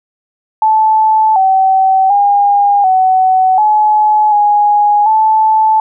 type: tone with pitch steps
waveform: sine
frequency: 872 / 764 / 810 / 750 / 851 / 829 / 873 Hz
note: A5 / G5 / G#5 / F#5 / G#5 / G#5 / A5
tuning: -16 / -45 / -43 / +23 / +42 / -3 / -14 cents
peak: -6 dBFS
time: 0.62-5.8 s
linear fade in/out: 2 ms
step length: 740 ms
effects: none